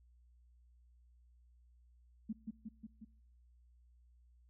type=tone with echo; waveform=sine; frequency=218.9 Hz; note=A3; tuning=9 cents flat; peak=-36 dBFS; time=2.29-2.33 s; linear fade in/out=10 ms; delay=180 ms; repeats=4; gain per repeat=-3 dB; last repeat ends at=3.05 s; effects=noise-tail reverb RT60 0.8 s tail -23 dB re dry + added 60 Hz sine -63 dBFS peak until 4.49 s